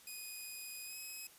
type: tone with pitch glide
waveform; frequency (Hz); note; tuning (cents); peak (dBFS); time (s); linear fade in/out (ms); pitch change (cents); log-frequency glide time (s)
5% pulse; 2489 to 2546; D#7 to D#7; 0 to +39; -36; 0.07-1.27; 2; +39; 0.85-0.96
effects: white hiss -61 dBFS RMS until 1.38 s + resampled to 32000 Hz